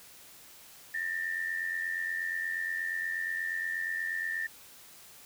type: tone pair together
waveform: sine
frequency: 1788 / 1876.4 Hz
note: A6 / A#6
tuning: +27 / +11 cents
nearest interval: minor second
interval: 84 cents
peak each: -32 / -37 dBFS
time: 0.94-4.47 s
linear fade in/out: 5 ms
effects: white hiss -53 dBFS RMS until 5.25 s